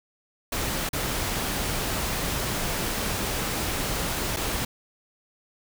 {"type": "noise with dropouts", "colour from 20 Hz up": "pink", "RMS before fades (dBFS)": -28, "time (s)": [0.52, 4.65], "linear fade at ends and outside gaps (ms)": 5, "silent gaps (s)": [[0.891, 0.931], [4.364, 4.368]], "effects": []}